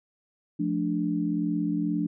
sine chord, D minor, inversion first, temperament equal with one note detuned, 174.61 / 216.8 / 293.7 Hz, F3 / A3 / D4, 0 / -25 / 0 cents, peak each -29 / -31 / -27 dBFS, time 0.59-2.07 s, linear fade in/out 10 ms, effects none

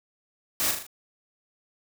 white noise with echo, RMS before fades -26 dBFS, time 0.6-0.71 s, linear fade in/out 0 ms, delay 39 ms, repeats 4, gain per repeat -5 dB, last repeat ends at 0.866 s, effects none

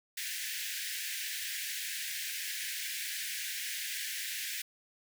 pink high-pass noise, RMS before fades -38 dBFS, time 0.17-4.62 s, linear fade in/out 5 ms, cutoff 1600 Hz, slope 96 dB/octave, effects none

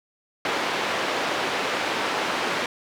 pink band-pass noise, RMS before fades -26 dBFS, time 0.45-2.66 s, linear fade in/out 2 ms, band 400 to 3400 Hz, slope 12 dB/octave, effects none

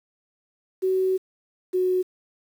sine tone pair in turn, 376.1 / 367.9 Hz, F#4 / F#4, +28 / -10 cents, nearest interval unison, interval 38 cents, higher first, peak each -19 dBFS, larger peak neither, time 0.82-1.18 / 1.73-2.03 s, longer first, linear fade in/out 20 ms, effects 8-bit

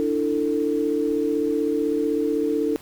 sine chord, D suspended second, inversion none, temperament equal with one note detuned, 293.7 / 329.6 / 445.6 Hz, D4 / E4 / A4, 0 / 0 / +22 cents, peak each -24 / -26 / -23 dBFS, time 0-2.76 s, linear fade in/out 0 ms, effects pink hiss -47 dBFS RMS until 2.81 s

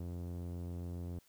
sawtooth tone with low-pass filter, 87.31 Hz, F2, in tune, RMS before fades -42 dBFS, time 0-1.19 s, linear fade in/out 5 ms, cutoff 470 Hz, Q 0.66, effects white hiss -69 dBFS RMS until 1.28 s

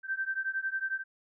sine beating tone pair, 1555 / 1566 Hz, G6 / G6, -14 / -2 cents, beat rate 11 Hz, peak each -33 / -34 dBFS, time 0.03-1.04 s, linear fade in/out 50 ms, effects none

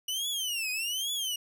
sawtooth tone with vibrato, 2923 Hz, F#7, 22 cents flat, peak -27 dBFS, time 0.08-1.36 s, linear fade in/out 5 ms, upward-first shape triangle, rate 1.2 Hz, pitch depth 290 cents each way, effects none

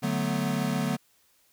square chord, B minor seventh, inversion first, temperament equal, 146.83 / 185 / 220 / 246.9 Hz, D3 / F#3 / A3 / B3, 0 / 0 / 0 / 0 cents, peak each -32 dBFS, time 0.02-0.97 s, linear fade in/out 20 ms, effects white hiss -65 dBFS RMS until 1.52 s

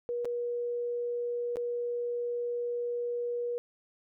sine tone with dropouts, 480.3 Hz, B4, 48 cents flat, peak -30 dBFS, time 0.09-3.58 s, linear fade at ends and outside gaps 0 ms, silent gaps 0.247-0.254 / 1.558-1.569 s, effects none

